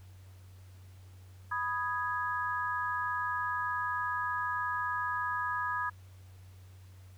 sine chord, G# minor, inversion first, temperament equal, 987.8 / 1244.5 / 1661.2 Hz, B5 / D#6 / G#6, 0 / 0 / 0 cents, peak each -35 / -35 / -35 dBFS, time 1.51-5.9 s, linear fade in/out 10 ms, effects added 93 Hz sine -50 dBFS peak until 7.17 s + pink hiss -64 dBFS RMS until 7.17 s

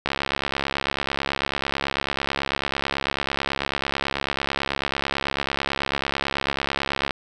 click train, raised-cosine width 0.3 ms, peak -7 dBFS, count 488, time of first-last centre 0.06-7.108 s, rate 69.1 Hz, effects none

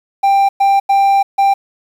triangle tone bursts at uneven times, 790 Hz, G5, 13 cents sharp, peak -6 dBFS, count 4, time 0.23-0.49 / 0.6-0.8 / 0.89-1.23 / 1.38-1.54 s, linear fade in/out 10 ms, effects 7-bit

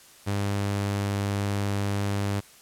sawtooth tone, 100.6 Hz, G2, 45 cents sharp, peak -21 dBFS, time 0.26-2.41 s, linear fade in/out 20 ms, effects white hiss -52 dBFS RMS until 2.61 s + low-pass 12000 Hz 12 dB/octave

